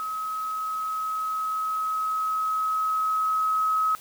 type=tone with level ramp; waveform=sine; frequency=1278 Hz; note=D#6; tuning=46 cents sharp; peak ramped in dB=-28 to -20 dBFS; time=0-3.95 s; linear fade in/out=0 ms; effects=white hiss -47 dBFS RMS until 4 s